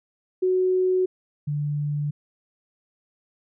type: tone pair in turn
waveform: sine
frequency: 370 / 146.83 Hz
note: F#4 / D3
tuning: 0 / 0 cents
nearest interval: octave + major third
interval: 1600 cents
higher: first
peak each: -18 / -23 dBFS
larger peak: first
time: 0.42-1.06 / 1.47-2.11 s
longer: neither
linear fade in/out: 10 ms
effects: none